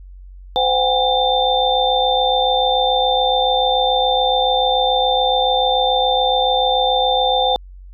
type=tone cluster; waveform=sine; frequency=513 / 740 / 807 / 3576 Hz; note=C5 / F#5 / G#5 / A7; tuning=-34 / 0 / -50 / +27 cents; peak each=-19 dBFS; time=0.56-7.56 s; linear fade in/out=0 ms; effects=added 46 Hz sine -35 dBFS peak until 7.93 s